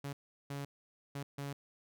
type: tone bursts at uneven times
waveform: sawtooth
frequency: 140.9 Hz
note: C#3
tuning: 29 cents sharp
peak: -35 dBFS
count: 4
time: 0.04-0.13 / 0.5-0.65 / 1.15-1.23 / 1.38-1.53 s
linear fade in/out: 5 ms
effects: none